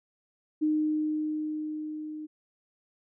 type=tone with level ramp; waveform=sine; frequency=306.9 Hz; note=D#4; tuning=24 cents flat; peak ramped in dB=-22 to -36 dBFS; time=0.61-2.27 s; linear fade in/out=20 ms; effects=none